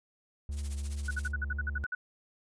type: tone with vibrato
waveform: triangle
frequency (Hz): 71.3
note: C#2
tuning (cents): +49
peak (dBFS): -31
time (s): 0.49-1.84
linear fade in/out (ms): 0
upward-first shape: sine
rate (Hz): 2.8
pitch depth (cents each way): 18
type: noise with tremolo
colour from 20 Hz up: blue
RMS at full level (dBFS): -41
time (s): 0.51-1.32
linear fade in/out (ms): 50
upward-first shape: triangle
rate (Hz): 15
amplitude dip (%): 90
type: tone bursts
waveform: sine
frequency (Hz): 1480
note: F#6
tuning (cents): 0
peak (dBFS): -31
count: 11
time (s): 1.08-1.95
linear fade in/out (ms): 5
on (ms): 30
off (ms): 54
effects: resampled to 22050 Hz